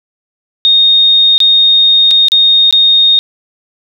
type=tone with dropouts; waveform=sine; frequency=3700 Hz; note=A#7; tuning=14 cents flat; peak=-4 dBFS; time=0.65-3.19 s; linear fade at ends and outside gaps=0 ms; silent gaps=1.38-1.403 / 2.109-2.112 / 2.284-2.319 / 2.71-2.726 s; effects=none